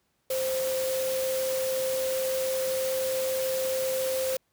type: tone in noise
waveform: sine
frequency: 523.3 Hz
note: C5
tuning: in tune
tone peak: -26 dBFS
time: 0.3-4.37 s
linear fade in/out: 5 ms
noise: white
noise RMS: -35 dBFS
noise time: 0.3-4.37 s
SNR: +6 dB
effects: pink hiss -73 dBFS RMS until 4.52 s + high-pass 60 Hz 12 dB/octave